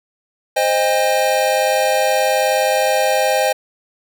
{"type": "chord", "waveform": "square", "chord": "C minor", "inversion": "none", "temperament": "equal with one note detuned", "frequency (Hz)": [523.3, 622.3, 804.6], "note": ["C5", "Eb5", "G5"], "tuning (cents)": [0, 0, 45], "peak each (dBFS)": -19, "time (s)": [0.56, 3.53], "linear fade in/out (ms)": 10, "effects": []}